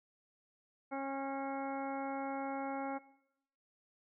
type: harmonic tone with a mistuned harmonic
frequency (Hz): 272.5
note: C#4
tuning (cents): -29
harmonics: 1 / 2 / 3 / 4 / 5 / 6 / 7 / 8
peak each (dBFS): -41 / -42 / -41 / -51 / -47 / -58 / -60 / -50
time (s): 0.91-2.99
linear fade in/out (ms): 20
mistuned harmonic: 5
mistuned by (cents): +20
effects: noise-tail reverb RT60 0.8 s tail -19 dB re dry